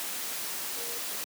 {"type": "tone in noise", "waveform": "sine", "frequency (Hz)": 471.7, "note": "A#4", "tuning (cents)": 20, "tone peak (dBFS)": -44, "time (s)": [0.77, 0.98], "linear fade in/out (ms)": 0, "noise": "white", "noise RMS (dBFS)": -35, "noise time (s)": [0, 1.24], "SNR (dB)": -12, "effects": ["high-pass 200 Hz 12 dB/octave"]}